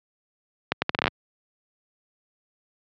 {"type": "accelerating click train", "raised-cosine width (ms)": 0.3, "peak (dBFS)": -4, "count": 10, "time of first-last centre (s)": [0.72, 1.079], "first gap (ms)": 100, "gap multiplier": 0.74, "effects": ["high-pass 100 Hz 12 dB/octave", "low-pass 4000 Hz 12 dB/octave"]}